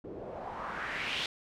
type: noise with low-pass filter sweep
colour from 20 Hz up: white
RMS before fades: -38 dBFS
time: 0.04-1.26 s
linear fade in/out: 2 ms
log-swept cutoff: 360 to 3600 Hz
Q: 2.8
effects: none